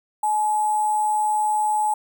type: tone with sample-and-hold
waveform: sine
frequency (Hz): 850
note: G#5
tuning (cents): +40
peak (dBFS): -18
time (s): 0.23-1.94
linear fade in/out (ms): 5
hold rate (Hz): 8820
effects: none